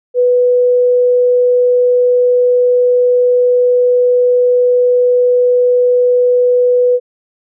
sine tone, 493.9 Hz, B4, in tune, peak -7 dBFS, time 0.14-7 s, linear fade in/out 50 ms, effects none

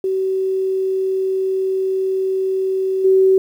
sine tone with level steps, 380.5 Hz, F#4, 48 cents sharp, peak -16 / -9 dBFS, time 0.04-3.38 s, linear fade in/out 2 ms, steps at 3.04 s, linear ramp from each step 10 ms, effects 8-bit

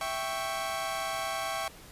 sawtooth chord, C# diminished, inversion first, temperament equal, 659.3 / 784 / 1108.7 Hz, E5 / G5 / C#6, 0 / 0 / 0 cents, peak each -32 dBFS, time 0.01-1.68 s, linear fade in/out 2 ms, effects pink hiss -51 dBFS RMS until 1.91 s + resampled to 32000 Hz

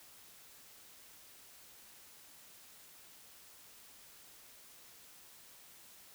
silence, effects white hiss -58 dBFS RMS until 6.14 s

